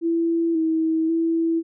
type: tone with pitch steps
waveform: sine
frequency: 333.4 / 321.4 / 329.6 Hz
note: E4 / E4 / E4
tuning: +20 / -44 / 0 cents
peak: -18 dBFS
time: 0.01-1.63 s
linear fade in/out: 50 ms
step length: 540 ms
effects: none